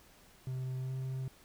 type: tone with pitch glide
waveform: triangle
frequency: 129.3 to 131.26 Hz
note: C3 to C3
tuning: -20 to +6 cents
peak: -33 dBFS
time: 0.47-1.28 s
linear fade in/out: 2 ms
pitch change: +26 cents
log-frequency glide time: 0.78-0.94 s
effects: pink hiss -61 dBFS RMS until 1.44 s